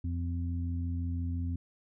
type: harmonic tone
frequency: 85.8 Hz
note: F2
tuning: 30 cents flat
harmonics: 1 / 2 / 3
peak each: -31 / -44 / -39 dBFS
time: 0.04-1.56 s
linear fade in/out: 5 ms
effects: none